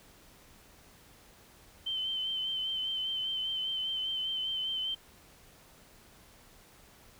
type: tone with vibrato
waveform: sine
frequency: 3086 Hz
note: G7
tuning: 28 cents flat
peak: -31 dBFS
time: 1.86-4.95 s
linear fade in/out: 10 ms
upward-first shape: sine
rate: 5 Hz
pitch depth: 28 cents each way
effects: pink hiss -58 dBFS RMS until 7.19 s